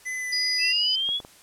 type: tone with vibrato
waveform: square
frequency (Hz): 2008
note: B6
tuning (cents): +28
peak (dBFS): -29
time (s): 0.05-0.73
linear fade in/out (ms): 20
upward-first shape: sine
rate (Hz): 2.9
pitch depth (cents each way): 11
type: tone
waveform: sine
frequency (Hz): 4920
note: D#8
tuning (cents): -20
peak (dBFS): -23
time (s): 0.32-0.96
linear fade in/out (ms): 10
type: linear sweep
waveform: sine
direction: up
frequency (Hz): 2589 to 3426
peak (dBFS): -23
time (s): 0.58-1.21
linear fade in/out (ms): 50
type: clicks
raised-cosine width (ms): 1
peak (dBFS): -27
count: 3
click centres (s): 1.09 / 1.202 / 1.249
effects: white hiss -52 dBFS RMS until 1.42 s + low-pass 11000 Hz 12 dB/octave